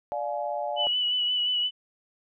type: chord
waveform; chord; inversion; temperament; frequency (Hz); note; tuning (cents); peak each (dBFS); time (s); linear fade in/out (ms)
sine; D diminished; none; just; 587.3 / 704.8 / 845.8; D5 / F5 / Ab5; 0 / +16 / +31; -31 / -32 / -33; 0.12-0.87; 0
type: tone with vibrato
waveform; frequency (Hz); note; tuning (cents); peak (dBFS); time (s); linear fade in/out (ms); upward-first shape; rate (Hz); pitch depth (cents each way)
sine; 2960; F#7; 0; -23; 0.76-1.71; 50; sine; 5.7; 25
effects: none